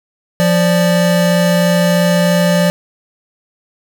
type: tone pair together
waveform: square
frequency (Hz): 174.61 / 586.9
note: F3 / D5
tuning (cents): 0 / -1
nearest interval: octave + major sixth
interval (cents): 2099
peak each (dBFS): -12 / -15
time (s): 0.4-2.7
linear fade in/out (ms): 0
effects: none